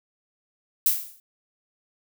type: noise with exponential decay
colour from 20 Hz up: violet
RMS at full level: -17 dBFS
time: 0.86-1.2 s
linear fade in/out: 2 ms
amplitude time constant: 72 ms
effects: none